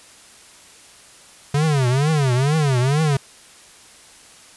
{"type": "tone with vibrato", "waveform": "square", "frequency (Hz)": 139.5, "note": "C#3", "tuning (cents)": 11, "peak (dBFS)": -16, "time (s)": [1.54, 3.17], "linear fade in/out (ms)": 5, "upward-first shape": "triangle", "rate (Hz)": 2.2, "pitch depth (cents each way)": 260, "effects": ["white hiss -46 dBFS RMS until 4.56 s", "resampled to 24000 Hz"]}